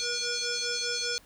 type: tone with frequency modulation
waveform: sine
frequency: 478 Hz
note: A#4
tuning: 43 cents sharp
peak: -28 dBFS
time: 0-1.18 s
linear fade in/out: 0 ms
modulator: 961 Hz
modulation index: 6.3
effects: pink hiss -58 dBFS RMS until 1.25 s